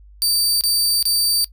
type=tone bursts; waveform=sawtooth; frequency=4632 Hz; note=D8; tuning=25 cents flat; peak=-13 dBFS; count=3; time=0.22-1.444 s; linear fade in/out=0 ms; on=390 ms; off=27 ms; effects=noise-tail reverb RT60 0.1 s tail -18 dB re dry + added 50 Hz sine -42 dBFS peak until 1.52 s